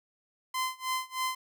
sawtooth tone with tremolo, 1032 Hz, C6, 24 cents flat, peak -24 dBFS, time 0.54-1.35 s, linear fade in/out 5 ms, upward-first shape sine, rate 3.2 Hz, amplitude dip 95%, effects none

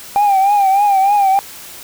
sine tone with vibrato, 795 Hz, G5, 24 cents sharp, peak -7 dBFS, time 0.16-1.39 s, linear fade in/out 0 ms, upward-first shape triangle, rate 3.3 Hz, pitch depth 87 cents each way, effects tanh soft clip ceiling -7 dBFS + white hiss -34 dBFS RMS until 1.83 s

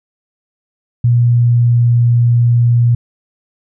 sine tone with pitch glide, 120 to 119.31 Hz, B2 to A#2, -49 to +41 cents, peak -7 dBFS, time 1.04-2.95 s, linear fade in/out 5 ms, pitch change -10 cents, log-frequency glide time 1.22-1.89 s, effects none

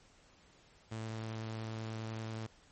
sawtooth tone, 111.2 Hz, A2, 19 cents sharp, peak -35 dBFS, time 0.91-2.47 s, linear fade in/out 10 ms, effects pink hiss -64 dBFS RMS until 2.71 s + MP3 32 kbps

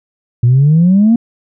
sine exponential sweep, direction up, 116.54 to 238.2 Hz, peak -4 dBFS, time 0.43-1.16 s, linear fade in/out 5 ms, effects tanh soft clip ceiling -2 dBFS

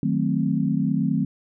sine chord, D# diminished seventh, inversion none, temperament equal, 155.56 / 185 / 220 / 261.6 Hz, D#3 / F#3 / A3 / C4, 0 / 0 / 0 / 0 cents, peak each -25 dBFS, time 0.03-1.25 s, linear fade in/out 2 ms, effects none

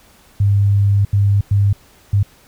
sine tone bursts at uneven times, 100.5 Hz, G2, 44 cents sharp, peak -10 dBFS, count 4, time 0.4-1.05 / 1.13-1.41 / 1.51-1.73 / 2.13-2.23 s, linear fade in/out 5 ms, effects pink hiss -49 dBFS RMS until 2.47 s

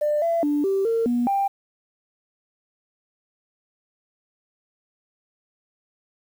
sine tone with pitch steps, 596 / 672 / 292.9 / 389.5 / 456.8 / 241.5 / 791 Hz, D5 / E5 / D4 / G4 / A#4 / B3 / G5, +25 / +33 / -5 / -11 / -35 / -39 / +15 cents, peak -18 dBFS, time 0.01-1.48 s, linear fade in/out 10 ms, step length 210 ms, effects tanh soft clip ceiling -14 dBFS + 8-bit

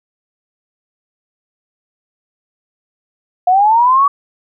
sine linear sweep, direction up, 707 to 1148 Hz, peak -7 dBFS, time 3.47-4.08 s, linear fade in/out 5 ms, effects none

